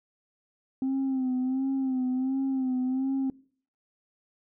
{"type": "tone with vibrato", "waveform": "sine", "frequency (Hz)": 261.6, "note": "C4", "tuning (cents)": 0, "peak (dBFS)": -23, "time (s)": [0.82, 3.3], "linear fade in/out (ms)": 2, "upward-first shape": "sine", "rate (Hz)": 1.4, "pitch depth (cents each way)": 53, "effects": ["noise-tail reverb RT60 0.5 s tail -23 dB re dry", "tanh soft clip ceiling -23 dBFS"]}